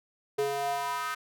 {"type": "tone with high-pass filter sweep", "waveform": "square", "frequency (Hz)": 140.2, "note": "C#3", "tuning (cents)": 20, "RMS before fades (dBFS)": -31, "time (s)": [0.38, 1.15], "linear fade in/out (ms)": 10, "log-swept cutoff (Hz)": [430, 1400], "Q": 4.1, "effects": []}